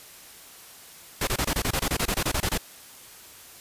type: noise bursts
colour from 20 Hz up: pink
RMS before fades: -25 dBFS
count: 16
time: 1.21-2.578 s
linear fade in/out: 5 ms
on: 63 ms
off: 24 ms
effects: white hiss -47 dBFS RMS until 3.6 s + resampled to 32000 Hz